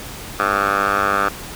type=tone with band-pass filter; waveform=10% pulse; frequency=99.8 Hz; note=G2; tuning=32 cents sharp; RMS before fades=-18 dBFS; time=0.39-1.29 s; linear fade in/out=10 ms; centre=1200 Hz; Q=4.5; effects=pink hiss -33 dBFS RMS until 1.55 s